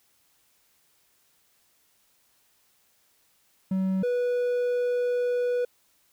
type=tone pair in turn; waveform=triangle; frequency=189.4 / 490.1 Hz; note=F#3 / B4; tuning=+41 / -13 cents; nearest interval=octave + major third; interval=1646 cents; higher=second; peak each=-21 / -21 dBFS; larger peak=neither; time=3.71-4.03 / 4.03-5.65 s; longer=second; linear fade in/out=5 ms; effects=white hiss -66 dBFS RMS until 6.12 s